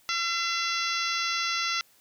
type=harmonic tone; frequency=679 Hz; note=F5; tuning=49 cents flat; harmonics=2 / 3 / 4 / 5 / 6 / 7 / 8 / 9; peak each=-31 / -33 / -34 / -35 / -36 / -36 / -37 / -38 dBFS; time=0.09-1.81 s; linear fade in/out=0 ms; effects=white hiss -61 dBFS RMS until 2 s